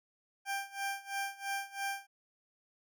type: tone with tremolo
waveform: 20% pulse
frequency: 791 Hz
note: G5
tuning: 15 cents sharp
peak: -28 dBFS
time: 0.45-2.07 s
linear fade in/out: 50 ms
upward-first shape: sine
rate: 3 Hz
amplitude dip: 90%
effects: none